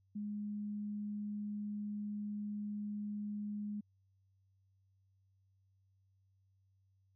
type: tone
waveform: sine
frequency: 207.7 Hz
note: G#3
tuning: in tune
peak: -38 dBFS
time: 0.15-3.81 s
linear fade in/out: 10 ms
effects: added 96 Hz sine -70 dBFS peak until 7.15 s